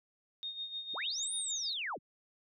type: tone with tremolo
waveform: sine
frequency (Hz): 3696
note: A#7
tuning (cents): -16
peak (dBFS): -36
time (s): 0.43-1.73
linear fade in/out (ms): 0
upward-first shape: sine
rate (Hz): 6.6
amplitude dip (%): 65
type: linear two-way sweep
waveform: sine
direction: up then down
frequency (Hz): 49 to 9720 to 49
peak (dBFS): -35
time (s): 0.93-1.99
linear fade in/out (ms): 50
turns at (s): 1.34
effects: none